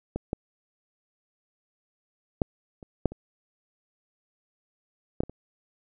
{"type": "clicks", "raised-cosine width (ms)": 2, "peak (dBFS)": [-16, -14, -9, -30, -8, -26, -11, -19, -28], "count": 9, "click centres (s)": [0.16, 0.331, 2.418, 2.828, 3.057, 3.12, 5.205, 5.235, 5.296], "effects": []}